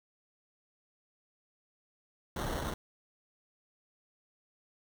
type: noise with sample-and-hold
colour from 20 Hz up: pink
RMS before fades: -36 dBFS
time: 2.36-2.74 s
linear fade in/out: 2 ms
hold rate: 2450 Hz
effects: none